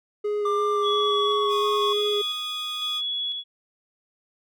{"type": "tone with vibrato", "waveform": "triangle", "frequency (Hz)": 414.5, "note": "G#4", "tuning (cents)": -3, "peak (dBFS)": -21, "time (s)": [0.24, 2.22], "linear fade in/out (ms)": 10, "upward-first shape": "square", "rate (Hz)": 2.9, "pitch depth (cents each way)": 9}
{"type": "tone with pitch glide", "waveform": "triangle", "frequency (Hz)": [1189, 1096.6], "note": ["D6", "C#6"], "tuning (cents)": [21, -19], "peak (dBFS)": -22, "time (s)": [0.45, 1.93], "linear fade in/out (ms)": 5, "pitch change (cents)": -140, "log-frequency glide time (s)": [0.7, 1.65]}
{"type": "tone with tremolo", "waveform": "sine", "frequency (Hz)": 3377, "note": "G#7", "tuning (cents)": 28, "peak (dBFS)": -25, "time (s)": [0.82, 3.44], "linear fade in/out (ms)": 50, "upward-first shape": "square", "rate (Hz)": 1, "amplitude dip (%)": 35}
{"type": "tone", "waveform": "sawtooth", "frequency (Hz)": 1237, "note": "D#6", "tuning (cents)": -10, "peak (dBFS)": -31, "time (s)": [1.48, 3.02], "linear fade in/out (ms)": 50}
{"effects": []}